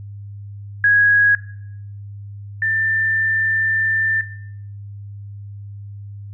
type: tone pair in turn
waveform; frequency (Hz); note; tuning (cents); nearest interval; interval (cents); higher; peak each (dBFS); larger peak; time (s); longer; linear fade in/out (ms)
sine; 1657 / 1782.5; G#6 / A6; -4 / +22; minor second; 126; second; -10 / -16; first; 0.84-1.35 / 2.62-4.21; second; 2
effects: noise-tail reverb RT60 0.7 s tail -17 dB re dry + added 101 Hz sine -31 dBFS peak until 6.33 s